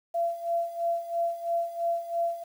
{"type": "tone with tremolo", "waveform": "sine", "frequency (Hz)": 680, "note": "F5", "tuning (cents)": -46, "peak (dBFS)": -23, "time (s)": [0.14, 2.44], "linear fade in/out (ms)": 10, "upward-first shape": "sine", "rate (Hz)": 3, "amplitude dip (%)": 80, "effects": ["9-bit"]}